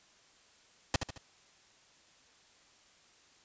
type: noise with echo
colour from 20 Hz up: pink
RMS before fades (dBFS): -27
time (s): 0.94-0.96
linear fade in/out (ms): 2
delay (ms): 73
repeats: 3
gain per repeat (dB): -7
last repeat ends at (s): 1.179
effects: white hiss -63 dBFS RMS until 3.44 s + resampled to 16000 Hz